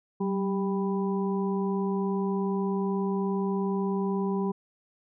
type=harmonic tone with a mistuned harmonic; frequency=197.5 Hz; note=G3; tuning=13 cents sharp; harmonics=1 / 2 / 4 / 5; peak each=-27 / -30 / -40 / -37 dBFS; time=0.2-4.52 s; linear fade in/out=10 ms; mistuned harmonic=1; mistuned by=-52 cents; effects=none